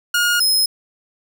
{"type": "tone pair in turn", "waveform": "sawtooth", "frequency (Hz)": [1430, 5131], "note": ["F6", "E8"], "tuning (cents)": [41, -48], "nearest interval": "octave + minor seventh", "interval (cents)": 2211, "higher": "second", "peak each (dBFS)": -11, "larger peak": "neither", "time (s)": [[0.14, 0.4], [0.4, 0.66]], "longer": "neither", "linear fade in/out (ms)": 5, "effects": []}